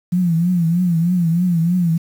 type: tone with vibrato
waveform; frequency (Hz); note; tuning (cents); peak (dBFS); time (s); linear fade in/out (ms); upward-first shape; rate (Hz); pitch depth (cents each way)
sine; 172.5; F3; -21; -13; 0.12-1.98; 10; triangle; 3.2; 120
effects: 7-bit

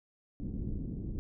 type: low-pass noise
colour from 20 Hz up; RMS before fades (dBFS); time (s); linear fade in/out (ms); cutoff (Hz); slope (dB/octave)
pink; -37; 0.4-1.19; 0; 300; 24
effects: none

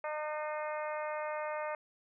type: harmonic tone with a mistuned harmonic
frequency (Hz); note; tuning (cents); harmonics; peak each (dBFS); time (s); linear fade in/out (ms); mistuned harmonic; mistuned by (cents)
303.9; D#4; -41; 2 / 3 / 4 / 5 / 6 / 7 / 8; -37 / -41 / -43 / -48 / -48 / -48 / -52; 0.04-1.75; 2; 8; +40
effects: none

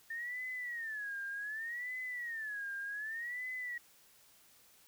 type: tone with vibrato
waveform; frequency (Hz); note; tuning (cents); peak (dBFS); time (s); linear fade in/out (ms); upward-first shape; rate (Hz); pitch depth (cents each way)
sine; 1800; A6; +39; -38; 0.1-3.78; 5; sine; 0.66; 200
effects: white hiss -64 dBFS RMS until 4.87 s

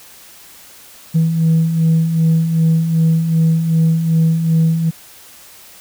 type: beating tone pair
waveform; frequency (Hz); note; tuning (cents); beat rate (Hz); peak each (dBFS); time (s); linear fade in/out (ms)
sine; 160.3 / 162.9; E3 / E3; -48 / -20; 2.6; -18 / -10; 1.14-4.91; 20
effects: tanh soft clip ceiling -7 dBFS + white hiss -41 dBFS RMS until 5.8 s

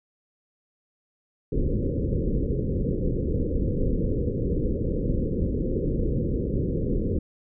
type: low-pass noise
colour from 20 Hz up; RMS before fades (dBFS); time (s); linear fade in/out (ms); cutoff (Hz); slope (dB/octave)
pink; -25; 1.52-7.19; 5; 530; 96
effects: none

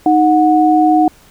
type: tone pair together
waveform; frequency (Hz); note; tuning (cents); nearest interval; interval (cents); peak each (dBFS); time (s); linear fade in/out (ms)
sine; 311.1 / 733.1; D#4 / F#5; 0 / -16; octave + minor third; 1484; -10; 0.06-1.08; 2
effects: pink hiss -46 dBFS RMS until 1.3 s

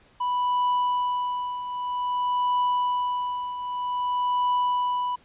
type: tone with tremolo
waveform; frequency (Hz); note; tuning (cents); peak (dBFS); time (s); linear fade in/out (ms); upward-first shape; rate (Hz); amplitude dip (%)
triangle; 987.8; B5; 0; -18; 0.2-5.16; 10; triangle; 0.52; 70
effects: pink hiss -58 dBFS RMS until 5.24 s + resampled to 8000 Hz

